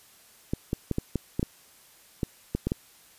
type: clicks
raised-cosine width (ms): 3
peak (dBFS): -13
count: 11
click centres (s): 0.535 / 0.731 / 0.913 / 0.984 / 1.157 / 1.395 / 1.429 / 2.232 / 2.55 / 2.67 / 2.719
effects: white hiss -56 dBFS RMS until 3.18 s + resampled to 32000 Hz